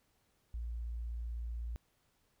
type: tone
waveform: sine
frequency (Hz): 58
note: A#1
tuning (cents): -8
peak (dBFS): -37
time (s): 0.54-1.76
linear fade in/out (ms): 0
effects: pink hiss -75 dBFS RMS until 2.4 s